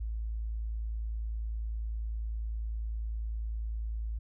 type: tone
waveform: sine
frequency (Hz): 55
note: A1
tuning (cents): 0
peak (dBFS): -32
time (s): 0-4.19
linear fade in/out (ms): 10
effects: none